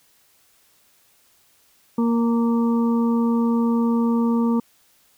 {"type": "harmonic tone with a mistuned harmonic", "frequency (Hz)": 233.1, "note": "A#3", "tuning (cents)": 0, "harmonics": [1, 2, 4, 5], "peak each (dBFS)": [-17, -27, -31, -34], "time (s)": [1.98, 4.6], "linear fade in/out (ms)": 5, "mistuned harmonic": 4, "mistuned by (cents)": -16, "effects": ["white hiss -59 dBFS RMS until 5.17 s"]}